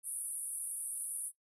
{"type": "band-pass noise", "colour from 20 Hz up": "white", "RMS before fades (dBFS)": -40, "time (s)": [0.03, 1.32], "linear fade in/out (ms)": 50, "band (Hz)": [9200, 11000], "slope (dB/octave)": 96, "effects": ["noise-tail reverb RT60 0.1 s tail -17 dB re dry"]}